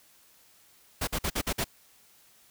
pink noise bursts, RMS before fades -29 dBFS, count 6, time 1.01-1.644 s, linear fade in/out 10 ms, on 64 ms, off 50 ms, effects white hiss -60 dBFS RMS until 2.5 s

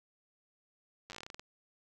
slowing click train, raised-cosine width 0.2 ms, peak -28 dBFS, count 13, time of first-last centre 1.1-1.395 s, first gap 9 ms, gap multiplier 1.17, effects none

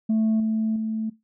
sine tone with level steps, 220 Hz, A3, in tune, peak -16 / -20 / -24 dBFS, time 0.09-1.1 s, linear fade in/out 10 ms, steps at 0.4 / 0.76 s, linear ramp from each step 2 ms, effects noise-tail reverb RT60 0.2 s tail -18 dB re dry + tanh soft clip ceiling -17 dBFS

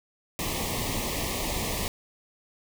pink band-stop noise, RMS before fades -30 dBFS, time 0.39-1.88 s, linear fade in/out 0 ms, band 1200 to 1800 Hz, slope 96 dB/octave, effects none

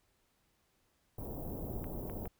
pink band-stop noise, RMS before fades -41 dBFS, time 1.18-2.28 s, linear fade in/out 5 ms, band 690 to 16000 Hz, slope 24 dB/octave
clicks, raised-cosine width 0.5 ms, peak -34 dBFS, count 3, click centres 1.843 / 2.098 / 2.256 s
effects pink hiss -75 dBFS RMS until 2.39 s

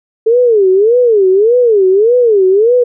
sine tone with vibrato, 430.5 Hz, A4, 38 cents flat, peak -5 dBFS, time 0.26-2.84 s, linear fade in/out 10 ms, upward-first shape sine, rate 1.7 Hz, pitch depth 250 cents each way, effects none

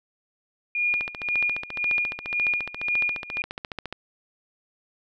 sine tone with tremolo, 2430 Hz, D#7, 42 cents flat, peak -20 dBFS, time 0.75-3.42 s, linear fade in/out 2 ms, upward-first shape sine, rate 1.9 Hz, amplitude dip 90%
click train, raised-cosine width 0.3 ms, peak -16 dBFS, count 44, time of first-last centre 0.94-3.926 s, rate 14.4 Hz
effects none

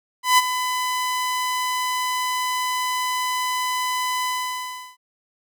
sawtooth tone with ADSR envelope, 1005 Hz, B5, 30 cents sharp, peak -7 dBFS, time 0.23-4.97 s, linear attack 150 ms, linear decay 28 ms, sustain -11 dB, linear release 710 ms, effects none

